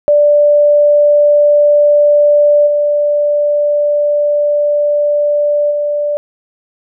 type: tone with level steps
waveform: sine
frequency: 587.3 Hz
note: D5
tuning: in tune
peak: -5 / -9 / -12 dBFS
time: 0.08-6.17 s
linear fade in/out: 0 ms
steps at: 2.66 / 5.7 s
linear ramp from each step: 20 ms
effects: none